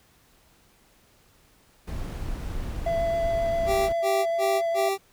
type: noise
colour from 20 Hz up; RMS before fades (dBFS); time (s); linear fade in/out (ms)
brown; -32; 1.87-3.93; 10
type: tone with vibrato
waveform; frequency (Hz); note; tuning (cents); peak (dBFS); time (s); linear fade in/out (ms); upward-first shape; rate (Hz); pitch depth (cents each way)
triangle; 671; E5; +31; -21; 2.86-4.89; 5; sine; 7.5; 10
type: tone bursts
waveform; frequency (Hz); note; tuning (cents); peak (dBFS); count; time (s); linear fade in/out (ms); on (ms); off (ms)
25% pulse; 390.4; G4; -7; -20; 4; 3.66-4.98; 50; 240; 120
effects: pink hiss -60 dBFS RMS until 5.12 s